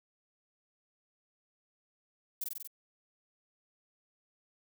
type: noise with echo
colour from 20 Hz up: violet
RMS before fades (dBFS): -35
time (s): 2.41-2.44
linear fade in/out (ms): 5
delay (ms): 47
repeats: 5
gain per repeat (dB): -2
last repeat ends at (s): 2.675
effects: none